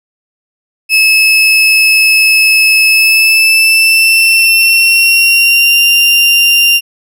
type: tone with pitch glide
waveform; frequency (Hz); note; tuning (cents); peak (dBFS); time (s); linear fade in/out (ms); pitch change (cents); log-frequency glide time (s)
35% pulse; 2596 to 2782; E7 to F7; -27 to -7; -3; 0.89-6.81; 50; +120; 2.87-5.81
effects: none